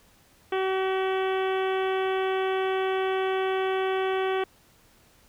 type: harmonic tone with a mistuned harmonic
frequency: 380 Hz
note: F#4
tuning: 46 cents sharp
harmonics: 1 / 2 / 3 / 4 / 5 / 6 / 7 / 8 / 9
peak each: -25 / -31 / -35 / -37 / -39 / -41 / -42 / -43 / -44 dBFS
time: 0.52-4.44 s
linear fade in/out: 5 ms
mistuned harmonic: 9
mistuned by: -22 cents
effects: pink hiss -59 dBFS RMS until 5.28 s